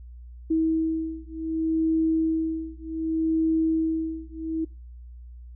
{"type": "beating tone pair", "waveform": "sine", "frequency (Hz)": [321.1, 321.76], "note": ["E4", "E4"], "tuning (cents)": [-45, -42], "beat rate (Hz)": 0.66, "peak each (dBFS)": -25, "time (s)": [0.5, 4.65], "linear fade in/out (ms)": 10, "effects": ["noise-tail reverb RT60 0.3 s tail -24 dB re dry", "added 60 Hz sine -40 dBFS peak until 5.55 s"]}